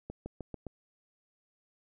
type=accelerating click train; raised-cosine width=2 ms; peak=-26 dBFS; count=5; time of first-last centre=0.1-0.667 s; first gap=160 ms; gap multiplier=0.92; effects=none